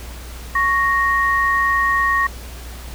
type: tone pair together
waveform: sine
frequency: 1108.7 / 1864.6 Hz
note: C#6 / A#6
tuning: 0 / 0 cents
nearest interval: major sixth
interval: 900 cents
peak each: -17 dBFS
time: 0.55-2.27 s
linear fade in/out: 5 ms
effects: added 60 Hz sine -32 dBFS peak until 2.94 s + pink hiss -38 dBFS RMS until 2.94 s